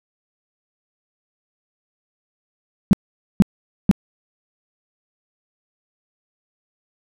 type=tone bursts; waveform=sine; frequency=196.4 Hz; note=G3; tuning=4 cents sharp; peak=-6 dBFS; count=3; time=2.91-3.913 s; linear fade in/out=0 ms; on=21 ms; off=470 ms; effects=none